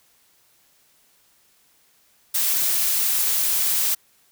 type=noise; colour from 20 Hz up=blue; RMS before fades=-21 dBFS; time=2.34-3.95 s; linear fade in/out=10 ms; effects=white hiss -60 dBFS RMS until 4.31 s